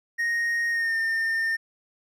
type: tone with pitch glide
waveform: triangle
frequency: 1864.7 to 1811.6 Hz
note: A#6 to A#6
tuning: 0 to -50 cents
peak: -21 dBFS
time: 0.18-1.57 s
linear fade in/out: 20 ms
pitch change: -50 cents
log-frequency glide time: 0.7-0.97 s
effects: none